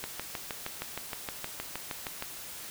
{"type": "click train", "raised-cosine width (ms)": 0.3, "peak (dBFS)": -18, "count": 15, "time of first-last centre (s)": [0.04, 2.224], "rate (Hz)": 6.41, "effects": ["white hiss -43 dBFS RMS until 2.7 s"]}